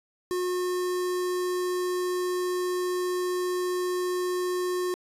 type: tone with notch filter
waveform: square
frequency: 361.5 Hz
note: F#4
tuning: 40 cents flat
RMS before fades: -28 dBFS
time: 0.31-4.94 s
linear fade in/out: 0 ms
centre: 2700 Hz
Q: 1.8
effects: resampled to 32000 Hz